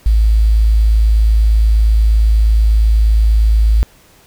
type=tone with quantisation; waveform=sine; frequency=54.2 Hz; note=A1; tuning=25 cents flat; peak=-7 dBFS; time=0.06-3.83 s; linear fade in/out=0 ms; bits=6; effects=pink hiss -47 dBFS RMS until 4.26 s